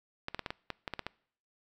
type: clicks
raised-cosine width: 0.3 ms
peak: -19 dBFS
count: 10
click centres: 0.284 / 0.346 / 0.393 / 0.462 / 0.505 / 0.703 / 0.878 / 0.937 / 0.993 / 1.066 s
effects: noise-tail reverb RT60 0.6 s tail -24 dB re dry